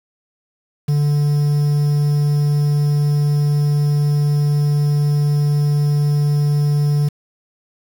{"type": "tone with quantisation", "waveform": "triangle", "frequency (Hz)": 146, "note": "D3", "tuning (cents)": -10, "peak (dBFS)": -11, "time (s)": [0.88, 7.09], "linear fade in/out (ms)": 10, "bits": 6, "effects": []}